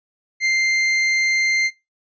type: tone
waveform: 40% pulse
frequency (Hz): 2093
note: C7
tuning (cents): 0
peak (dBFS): -15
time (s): 0.4-1.71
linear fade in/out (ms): 50
effects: noise-tail reverb RT60 0.2 s tail -18 dB re dry + resampled to 16000 Hz